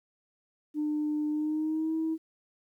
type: tone with pitch glide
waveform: sine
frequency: 300.9 to 320.6 Hz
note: D4 to E4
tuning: +42 to -48 cents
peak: -26 dBFS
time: 0.74-2.18 s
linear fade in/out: 50 ms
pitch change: +110 cents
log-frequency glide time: 1.3-1.94 s
effects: tanh soft clip ceiling -23 dBFS + 11-bit